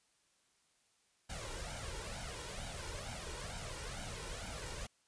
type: noise with flanger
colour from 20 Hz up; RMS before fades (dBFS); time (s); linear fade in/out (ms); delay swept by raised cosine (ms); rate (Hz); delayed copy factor
pink; -44; 1.29-4.87; 10; 1.3 to 2.15; 2.2; +0.7
effects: white hiss -74 dBFS RMS until 5.07 s + resampled to 22050 Hz